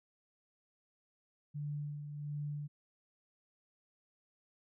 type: tone with tremolo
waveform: sine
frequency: 146.83 Hz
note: D3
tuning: in tune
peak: -36 dBFS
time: 1.54-2.68 s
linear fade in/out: 20 ms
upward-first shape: sine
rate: 1.4 Hz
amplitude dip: 50%
effects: none